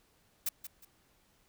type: noise with echo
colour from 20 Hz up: blue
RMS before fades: -32 dBFS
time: 0.46-0.49 s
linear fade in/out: 5 ms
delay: 180 ms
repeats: 2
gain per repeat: -11 dB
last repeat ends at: 0.85 s
effects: pink hiss -69 dBFS RMS until 1.48 s